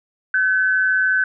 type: tone pair together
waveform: sine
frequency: 1522.5 / 1709 Hz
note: F#6 / G#6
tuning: +49 / +49 cents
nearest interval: major second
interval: 200 cents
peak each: -15 / -24 dBFS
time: 0.34-1.24 s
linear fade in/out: 2 ms
effects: none